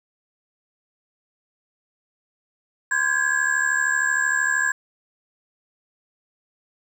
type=tone cluster; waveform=sine; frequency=1037 / 1608 / 1681 / 7570 Hz; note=C6 / G6 / G#6 / A#8; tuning=-16 / +44 / +20 / +26 cents; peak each=-30 / -23 / -21 / -30 dBFS; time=2.91-4.72 s; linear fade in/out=5 ms; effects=8-bit